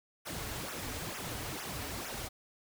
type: noise with flanger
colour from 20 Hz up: pink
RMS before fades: -40 dBFS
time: 0.25-2.29 s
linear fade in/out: 20 ms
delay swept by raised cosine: 0.22 to 6.02 ms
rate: 2.2 Hz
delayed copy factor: -0.85
effects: none